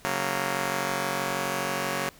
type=chord; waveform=5% pulse; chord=F# major; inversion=second; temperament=just; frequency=138.75 / 185 / 231.2 Hz; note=C#3 / F#3 / A#3; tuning=+2 / 0 / -14 cents; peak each=-21 / -20 / -21 dBFS; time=0.05-2.09 s; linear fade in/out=0 ms; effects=pink hiss -53 dBFS RMS until 2.19 s